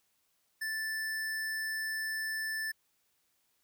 square tone, 1760 Hz, A6, in tune, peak -34 dBFS, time 0.61-2.72 s, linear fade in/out 10 ms, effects white hiss -75 dBFS RMS until 3.63 s

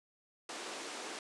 pink band-pass noise, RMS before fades -44 dBFS, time 0.49-1.19 s, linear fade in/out 2 ms, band 300 to 9000 Hz, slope 24 dB/octave, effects resampled to 24000 Hz

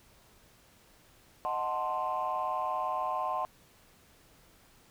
sine chord, D# diminished seventh, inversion none, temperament equal, 622.3 / 740 / 880 / 1046.5 Hz, D#5 / F#5 / A5 / C6, 0 / 0 / 0 / 0 cents, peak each -37 / -34 / -36 / -32 dBFS, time 1.45-3.45 s, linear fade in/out 0 ms, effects tanh soft clip ceiling -23 dBFS + pink hiss -61 dBFS RMS until 4.9 s

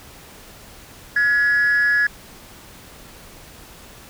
sine tone with amplitude modulation, 1686 Hz, G#6, 26 cents sharp, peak -10 dBFS, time 1.16-2.07 s, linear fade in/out 5 ms, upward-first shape sine, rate 253 Hz, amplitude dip 65%, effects tanh soft clip ceiling -10 dBFS + pink hiss -43 dBFS RMS until 4.09 s

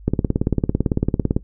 click train, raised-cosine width 3 ms, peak -4 dBFS, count 24, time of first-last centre 0.08-1.365 s, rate 17.9 Hz, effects noise-tail reverb RT60 0.1 s tail -18 dB re dry + added 50 Hz sine -38 dBFS peak until 1.43 s

